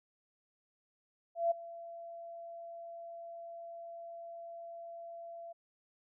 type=tone with ADSR envelope; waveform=sine; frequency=677 Hz; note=E5; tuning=46 cents sharp; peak=-25 dBFS; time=1.35-5.53 s; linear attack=160 ms; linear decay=12 ms; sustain=-19 dB; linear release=13 ms; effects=none